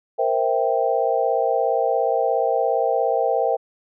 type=chord; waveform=sine; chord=C dominant seventh; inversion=third; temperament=equal; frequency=466.2 / 523.3 / 659.3 / 784 Hz; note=Bb4 / C5 / E5 / G5; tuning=0 / 0 / 0 / 0 cents; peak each=-23 dBFS; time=0.18-3.57 s; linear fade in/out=20 ms; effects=none